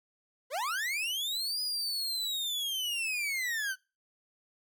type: linear two-way sweep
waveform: 40% pulse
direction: up then down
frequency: 466.2 to 4981 to 1479 Hz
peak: -30 dBFS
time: 0.5-3.76 s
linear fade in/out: 50 ms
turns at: 1.61 s
effects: noise-tail reverb RT60 0.3 s tail -24 dB re dry